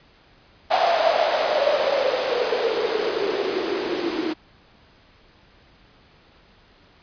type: noise with band-pass filter sweep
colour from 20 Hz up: blue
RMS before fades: -22 dBFS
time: 0.7-4.34 s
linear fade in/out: 20 ms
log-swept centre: 720 to 320 Hz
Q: 9.8
effects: pink hiss -54 dBFS RMS until 7.02 s + resampled to 11025 Hz